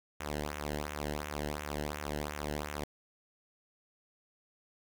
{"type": "tone with flanger", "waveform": "sawtooth", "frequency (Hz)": 74.2, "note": "D2", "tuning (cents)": 18, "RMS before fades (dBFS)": -38, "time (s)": [0.2, 2.84], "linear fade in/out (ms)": 5, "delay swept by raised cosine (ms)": [0.21, 0.87], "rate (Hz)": 2.8, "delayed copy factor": -0.8, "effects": ["10-bit"]}